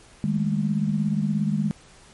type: tone cluster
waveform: sine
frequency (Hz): 155.6 / 204.1 / 221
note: D#3 / G#3 / A3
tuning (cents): 0 / -30 / +8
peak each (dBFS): -25 / -23 / -29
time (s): 0.24-1.71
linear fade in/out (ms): 0
effects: pink hiss -51 dBFS RMS until 2.13 s + MP3 48 kbps